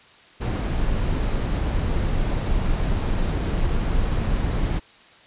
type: noise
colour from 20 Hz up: brown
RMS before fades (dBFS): -22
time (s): 0.4-4.8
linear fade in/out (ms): 20
effects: white hiss -50 dBFS RMS until 5.26 s + resampled to 8000 Hz